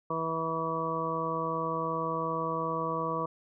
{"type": "harmonic tone", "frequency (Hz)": 162.7, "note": "E3", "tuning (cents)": -22, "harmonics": [1, 2, 3, 4, 6, 7], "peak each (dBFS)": [-38, -39, -35, -39, -36, -33], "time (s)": [0.1, 3.26], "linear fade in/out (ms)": 5, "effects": []}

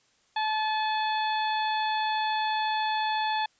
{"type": "harmonic tone with a mistuned harmonic", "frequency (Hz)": 866, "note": "A5", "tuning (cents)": -28, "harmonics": [1, 2, 3, 4, 5], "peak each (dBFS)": [-26, -34, -38, -36, -40], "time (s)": [0.36, 3.46], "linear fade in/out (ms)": 5, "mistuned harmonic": 3, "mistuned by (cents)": -31, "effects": ["white hiss -66 dBFS RMS until 3.59 s", "resampled to 16000 Hz"]}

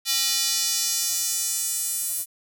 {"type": "tone with high-pass filter sweep", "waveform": "square", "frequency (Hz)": 270.1, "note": "C#4", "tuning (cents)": -45, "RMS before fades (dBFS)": -25, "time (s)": [0.05, 2.26], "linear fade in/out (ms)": 50, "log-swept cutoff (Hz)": [4000, 9800], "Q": 1.6, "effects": []}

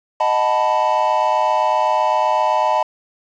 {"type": "chord", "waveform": "triangle", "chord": "B dominant seventh", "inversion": "first", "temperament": "equal", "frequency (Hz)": [622.3, 740, 880, 987.8], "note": ["D#5", "F#5", "A5", "B5"], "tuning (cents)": [0, 0, 0, 0], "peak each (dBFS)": [-18, -21, -16, -18], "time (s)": [0.2, 2.83], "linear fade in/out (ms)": 5, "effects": ["resampled to 16000 Hz", "7-bit"]}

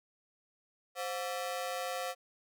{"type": "ring-modulated tone", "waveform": "sawtooth", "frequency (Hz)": 622.3, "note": "D#5", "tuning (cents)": 0, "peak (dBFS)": -28, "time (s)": [0.95, 2.15], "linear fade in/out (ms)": 50, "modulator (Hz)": 98.3, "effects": []}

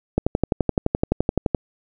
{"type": "click train", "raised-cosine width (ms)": 2, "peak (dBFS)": -4, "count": 17, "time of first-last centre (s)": [0.18, 1.548], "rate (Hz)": 11.7, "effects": []}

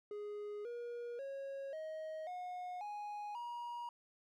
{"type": "tone with pitch steps", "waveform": "triangle", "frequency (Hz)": [415.3, 477.1, 548, 629.5, 723.1, 830.6, 954.1], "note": ["G#4", "A#4", "C#5", "D#5", "F#5", "G#5", "A#5"], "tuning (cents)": [0, 40, -20, 20, -40, 0, 40], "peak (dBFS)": -40, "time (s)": [0.11, 3.89], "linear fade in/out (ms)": 2, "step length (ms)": 540, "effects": []}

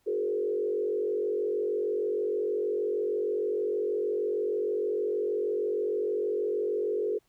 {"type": "tone with frequency modulation", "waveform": "sine", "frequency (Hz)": 424.2, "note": "G#4", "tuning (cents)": 37, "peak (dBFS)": -26, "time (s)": [0.06, 7.19], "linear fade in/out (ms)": 20, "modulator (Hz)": 46.4, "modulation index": 1.2, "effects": ["pink hiss -71 dBFS RMS until 7.28 s"]}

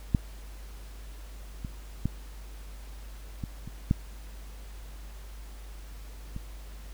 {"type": "clicks", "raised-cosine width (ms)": 5, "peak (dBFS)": [-9, -23, -14, -20, -26, -10, -24], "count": 7, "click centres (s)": [0.148, 1.648, 2.056, 3.438, 3.676, 3.911, 6.364], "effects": ["added 50 Hz sine -41 dBFS peak until 6.93 s", "pink hiss -53 dBFS RMS until 6.93 s"]}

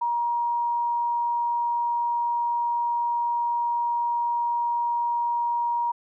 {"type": "tone", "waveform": "sine", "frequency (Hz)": 948, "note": "A#5", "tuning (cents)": 29, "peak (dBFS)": -22, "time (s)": [0.01, 5.92], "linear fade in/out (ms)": 10, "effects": []}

